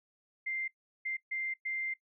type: tone bursts at uneven times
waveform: sine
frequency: 2093 Hz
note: C7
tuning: in tune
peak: -33 dBFS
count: 4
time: 0.46-0.68 / 1.05-1.17 / 1.31-1.54 / 1.65-1.94 s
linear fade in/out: 10 ms
effects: noise-tail reverb RT60 0.1 s tail -18 dB re dry